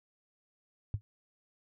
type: tone with exponential decay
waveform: sine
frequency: 103.83 Hz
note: G#2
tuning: in tune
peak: -25 dBFS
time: 0.94-1.01 s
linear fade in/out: 0 ms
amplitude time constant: 15 ms
effects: none